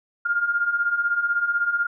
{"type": "beating tone pair", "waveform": "sine", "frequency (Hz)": [1396.9, 1412.9], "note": ["F6", "F6"], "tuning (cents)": [0, 20], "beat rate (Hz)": 16, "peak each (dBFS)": [-26, -21], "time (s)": [0.25, 1.87], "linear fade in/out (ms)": 10, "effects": []}